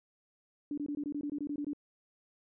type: tone bursts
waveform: sine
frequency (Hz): 291.1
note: D4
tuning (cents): -15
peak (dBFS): -33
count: 12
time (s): 0.71-1.733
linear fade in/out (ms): 2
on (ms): 66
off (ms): 21
effects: none